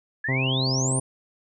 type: exponential sweep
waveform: sine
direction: up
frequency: 1681 to 9630 Hz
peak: -25 dBFS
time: 0.24-1 s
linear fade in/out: 5 ms
type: harmonic tone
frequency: 131.3 Hz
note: C3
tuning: 6 cents sharp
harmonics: 1 / 2 / 3 / 4 / 5 / 6 / 7 / 8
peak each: -24 / -30 / -34 / -36 / -38 / -40 / -41 / -42 dBFS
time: 0.28-1 s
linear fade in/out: 10 ms
effects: none